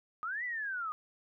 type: linear two-way sweep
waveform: sine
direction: up then down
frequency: 1215 to 2013 to 1215 Hz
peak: -34 dBFS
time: 0.23-0.92 s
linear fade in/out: 0 ms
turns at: 0.44 s
effects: none